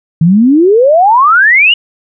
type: exponential sweep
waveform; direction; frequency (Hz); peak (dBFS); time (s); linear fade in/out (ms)
sine; up; 155.1 to 2960; -3; 0.21-1.74; 5
effects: none